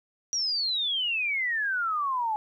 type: exponential sweep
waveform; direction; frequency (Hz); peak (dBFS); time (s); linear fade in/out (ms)
sine; down; 5800 to 840; -25; 0.33-2.36; 0
effects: 11-bit